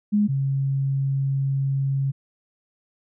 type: tone pair in turn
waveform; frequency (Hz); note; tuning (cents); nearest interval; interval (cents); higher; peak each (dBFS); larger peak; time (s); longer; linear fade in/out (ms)
sine; 207.7 / 136.6; G#3 / C#3; 0 / -25; perfect fifth; 725; first; -16 / -20; first; 0.12-0.28 / 0.28-2.12; second; 20
effects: none